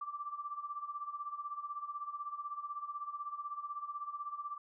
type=tone with tremolo; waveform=sine; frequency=1171 Hz; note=D6; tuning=5 cents flat; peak=-36 dBFS; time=0.01-4.58 s; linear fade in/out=5 ms; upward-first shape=sine; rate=16 Hz; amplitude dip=75%; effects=none

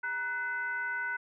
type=tone with frequency modulation; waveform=sine; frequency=1494 Hz; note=F#6; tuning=16 cents sharp; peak=-31 dBFS; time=0.03-1.17 s; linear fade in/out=10 ms; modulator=546 Hz; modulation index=0.66; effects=none

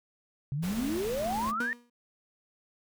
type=exponential sweep; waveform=sine; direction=up; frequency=132.5 to 1869 Hz; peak=-29 dBFS; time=0.52-1.73 s; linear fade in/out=0 ms
type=noise; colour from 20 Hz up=pink; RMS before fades=-40 dBFS; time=0.62-1.52 s; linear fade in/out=20 ms
type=tone with tremolo; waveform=triangle; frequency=220 Hz; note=A3; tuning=in tune; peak=-33 dBFS; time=0.7-1.64 s; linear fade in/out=50 ms; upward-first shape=square; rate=1.8 Hz; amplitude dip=55%
type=tone with exponential decay; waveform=35% pulse; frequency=240 Hz; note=B3; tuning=49 cents flat; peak=-28 dBFS; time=1.6-1.9 s; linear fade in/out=5 ms; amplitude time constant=65 ms
effects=none

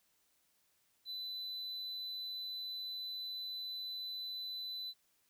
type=tone; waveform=triangle; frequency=4003 Hz; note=B7; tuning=23 cents sharp; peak=-39 dBFS; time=1.05-4.94 s; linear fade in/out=50 ms; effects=white hiss -75 dBFS RMS until 5.29 s

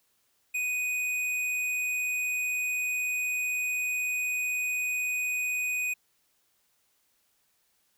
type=tone with tanh clipping; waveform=sine; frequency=2489 Hz; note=D#7; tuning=in tune; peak=-29 dBFS; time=0.54-5.94 s; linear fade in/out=10 ms; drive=14 dB; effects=white hiss -71 dBFS RMS until 7.97 s

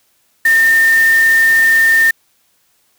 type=tone in noise; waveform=sine; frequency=1812 Hz; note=A#6; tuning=50 cents flat; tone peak=-7 dBFS; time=0.45-2.11 s; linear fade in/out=5 ms; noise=white; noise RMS=-25 dBFS; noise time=0.45-2.11 s; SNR=+15 dB; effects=white hiss -58 dBFS RMS until 2.98 s

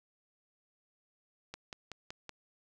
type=click train; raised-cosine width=0.2 ms; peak=-25 dBFS; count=5; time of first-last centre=1.54-2.293 s; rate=5.31 Hz; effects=none

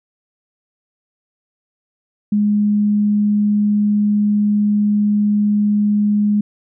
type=tone; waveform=sine; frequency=207.7 Hz; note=G#3; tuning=in tune; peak=-12 dBFS; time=2.32-6.41 s; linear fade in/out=5 ms; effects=none

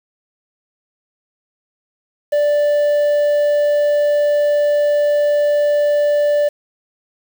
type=tone with quantisation; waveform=triangle; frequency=587.3 Hz; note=D5; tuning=in tune; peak=-10 dBFS; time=2.32-6.49 s; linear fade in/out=10 ms; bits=6; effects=none

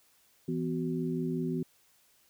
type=tone cluster; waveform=sine; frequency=165.2 / 250.7 / 371.6 Hz; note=E3 / B3 / F#4; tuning=+4 / +26 / +7 cents; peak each=-33 / -33 / -36 dBFS; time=0.48-1.63 s; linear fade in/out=5 ms; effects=white hiss -66 dBFS RMS until 2.29 s

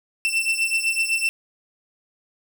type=beating tone pair; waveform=40% pulse; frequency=2676 / 2683.9 Hz; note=E7 / E7; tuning=+25 / +31 cents; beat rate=7.9 Hz; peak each=-22 dBFS; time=0.25-1.29 s; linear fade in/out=0 ms; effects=none

